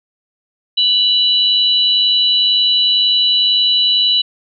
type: tone pair together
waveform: sine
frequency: 2960 / 3951 Hz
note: F#7 / B7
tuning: 0 / 0 cents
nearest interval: perfect fourth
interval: 500 cents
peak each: -13 dBFS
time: 0.77-4.22 s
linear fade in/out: 10 ms
effects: none